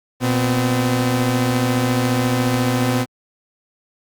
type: tone pair together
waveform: sawtooth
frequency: 120.6 / 255.5 Hz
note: B2 / C4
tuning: -41 / -41 cents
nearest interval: octave + minor second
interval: 1300 cents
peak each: -15 dBFS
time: 0.2-3.06 s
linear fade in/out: 50 ms
effects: Opus 48 kbps